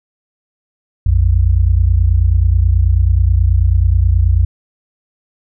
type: tone pair together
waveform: sine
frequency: 58.8 / 88.1 Hz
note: A#1 / F2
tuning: +16 / +16 cents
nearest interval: perfect fifth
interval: 700 cents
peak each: -11 dBFS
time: 1.06-4.45 s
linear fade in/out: 5 ms
effects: none